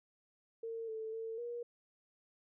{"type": "tone with pitch steps", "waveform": "sine", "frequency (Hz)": [455, 441.3, 449.6, 476.6], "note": ["A#4", "A4", "A4", "A#4"], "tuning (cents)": [-42, 5, 37, 38], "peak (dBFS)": -39, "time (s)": [0.63, 1.63], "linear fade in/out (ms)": 5, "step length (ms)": 250, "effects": []}